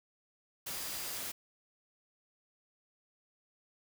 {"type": "tone in noise", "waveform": "sine", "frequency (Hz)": 4811, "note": "D8", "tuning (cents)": 41, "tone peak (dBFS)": -50, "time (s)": [0.7, 1.18], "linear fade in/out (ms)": 10, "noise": "white", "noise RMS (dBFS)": -40, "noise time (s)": [0.66, 1.32], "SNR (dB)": -13, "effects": []}